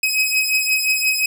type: beating tone pair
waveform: sawtooth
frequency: 2536 / 2541.7 Hz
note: D#7 / D#7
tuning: +32 / +36 cents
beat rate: 5.7 Hz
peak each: -15 / -17 dBFS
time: 0.03-1.26 s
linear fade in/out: 5 ms
effects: none